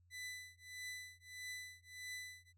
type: tone with tremolo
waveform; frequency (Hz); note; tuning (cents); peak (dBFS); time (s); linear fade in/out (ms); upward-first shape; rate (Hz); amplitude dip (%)
sawtooth; 1997; B6; +19; -40; 0.1-2.53; 50; triangle; 1.6; 100
effects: added 88 Hz sine -67 dBFS peak until 2.57 s + low-pass 12000 Hz 12 dB/octave